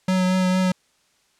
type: tone with vibrato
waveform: square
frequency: 185 Hz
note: F#3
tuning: in tune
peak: -18 dBFS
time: 0.08-0.72 s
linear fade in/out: 5 ms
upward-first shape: triangle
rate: 4.4 Hz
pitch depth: 19 cents each way
effects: white hiss -63 dBFS RMS until 1.39 s + low-pass 8000 Hz 12 dB/octave